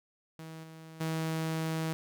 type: tone with level steps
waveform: sawtooth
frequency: 160.6 Hz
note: E3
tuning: 45 cents flat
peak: -39 / -43 / -27 dBFS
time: 0.39-1.93 s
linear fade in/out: 0 ms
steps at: 0.63 / 1 s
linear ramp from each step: 10 ms
effects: none